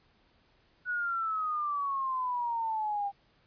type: exponential sweep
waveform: sine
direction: down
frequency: 1480 to 793 Hz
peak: -29 dBFS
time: 0.85-3.12 s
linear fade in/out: 50 ms
effects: pink hiss -67 dBFS RMS until 3.46 s + resampled to 11025 Hz